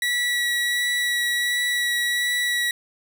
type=tone with vibrato; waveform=30% pulse; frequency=1939 Hz; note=B6; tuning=32 cents flat; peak=-18 dBFS; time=0.02-2.71 s; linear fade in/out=2 ms; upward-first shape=sine; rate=1.4 Hz; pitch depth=10 cents each way; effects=9-bit